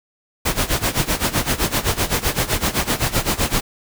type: noise with tremolo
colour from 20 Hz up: pink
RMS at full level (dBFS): -17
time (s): 0.45-3.61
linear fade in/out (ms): 10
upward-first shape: sine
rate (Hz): 7.8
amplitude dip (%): 85
effects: none